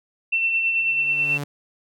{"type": "tone with tremolo", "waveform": "sine", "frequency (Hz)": 2692, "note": "E7", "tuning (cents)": 36, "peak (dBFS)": -17, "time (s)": [0.32, 1.38], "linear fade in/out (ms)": 10, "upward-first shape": "sine", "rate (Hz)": 9.2, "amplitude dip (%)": 35}
{"type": "tone with exponential growth", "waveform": "sawtooth", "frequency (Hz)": 143.8, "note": "D3", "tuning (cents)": -36, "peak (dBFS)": -22, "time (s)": [0.61, 1.44], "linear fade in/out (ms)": 5, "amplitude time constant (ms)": 180}
{"effects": []}